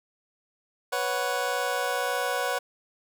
25% pulse chord, B suspended second, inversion none, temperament just, 493.9 / 555.6 / 740.8 Hz, B4 / C#5 / F#5, 0 / +4 / +2 cents, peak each -27 dBFS, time 0.92-2.59 s, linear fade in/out 10 ms, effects none

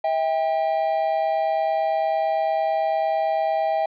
triangle tone pair together, 646 / 794.9 Hz, E5 / G5, -35 / +24 cents, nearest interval major third, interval 359 cents, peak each -20 / -21 dBFS, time 0.04-3.86 s, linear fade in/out 5 ms, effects resampled to 11025 Hz

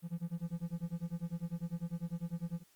triangle tone with tremolo, 170 Hz, F3, 46 cents flat, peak -31 dBFS, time 0.02-2.64 s, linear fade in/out 50 ms, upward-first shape sine, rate 10 Hz, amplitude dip 100%, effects white hiss -68 dBFS RMS until 2.75 s + Opus 24 kbps

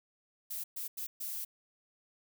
violet noise bursts at uneven times, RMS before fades -39 dBFS, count 4, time 0.5-0.64 / 0.76-0.88 / 0.97-1.07 / 1.2-1.45 s, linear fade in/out 10 ms, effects none

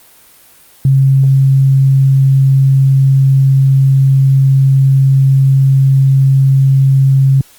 sine tone, 135.2 Hz, C#3, 43 cents flat, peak -5 dBFS, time 0.85-7.41 s, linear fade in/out 2 ms, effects white hiss -43 dBFS RMS until 7.58 s + Opus 32 kbps

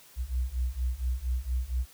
sine beating tone pair, 60.2 / 64.5 Hz, B1 / C2, -44 / -24 cents, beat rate 4.3 Hz, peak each -31 / -30 dBFS, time 0.16-1.86 s, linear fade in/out 50 ms, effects white hiss -55 dBFS RMS until 1.93 s

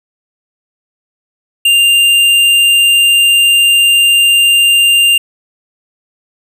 sine tone with hard clipping, 2794 Hz, F7, in tune, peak -7 dBFS, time 1.65-5.18 s, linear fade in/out 5 ms, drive 10 dB, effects none

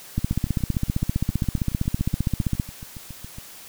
two click trains, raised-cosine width 5 ms, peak -24 / -9 dBFS, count 24 / 38, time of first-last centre 0.19-3.384 / 0.18-2.598 s, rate 7.2 / 15.3 Hz, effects white hiss -43 dBFS RMS until 3.68 s

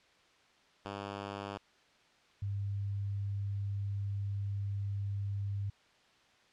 5% pulse / sine tone pair in turn, 100 / 100 Hz, G2 / G2, +35 / +35 cents, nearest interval unison, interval 0 cents, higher neither, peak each -28 / -33 dBFS, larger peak first, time 0.85-1.58 / 2.42-5.7 s, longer second, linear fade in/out 5 ms, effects white hiss -65 dBFS RMS until 6.52 s + low-pass 4000 Hz 12 dB/octave

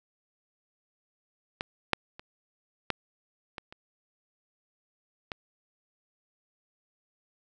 clicks, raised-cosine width 0.3 ms, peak -15 / -6 / -27 / -10 / -21 / -29 / -18 dBFS, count 7, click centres 1.609 / 1.933 / 2.195 / 2.903 / 3.582 / 3.725 / 5.318 s, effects none

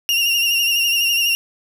35% pulse tone with vibrato, 2794 Hz, F7, in tune, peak -13 dBFS, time 0.09-1.35 s, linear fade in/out 0 ms, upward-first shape sine, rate 12 Hz, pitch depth 41 cents each way, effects none

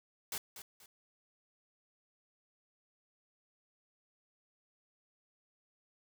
white noise with echo, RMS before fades -39 dBFS, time 0.32-0.38 s, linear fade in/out 2 ms, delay 240 ms, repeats 2, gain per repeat -10 dB, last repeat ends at 0.86 s, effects none

